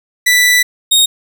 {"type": "tone pair in turn", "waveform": "sawtooth", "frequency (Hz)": [1975.5, 3727], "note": ["B6", "A#7"], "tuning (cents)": [0, -1], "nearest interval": "major seventh", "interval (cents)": 1099, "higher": "second", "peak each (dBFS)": -4, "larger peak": "neither", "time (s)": [[0.26, 0.63], [0.91, 1.06]], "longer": "first", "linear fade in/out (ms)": 10, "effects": []}